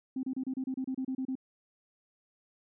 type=tone bursts; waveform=sine; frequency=261.6 Hz; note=C4; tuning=in tune; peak=-30 dBFS; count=12; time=0.16-1.354 s; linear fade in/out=5 ms; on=72 ms; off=30 ms; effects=tanh soft clip ceiling -26 dBFS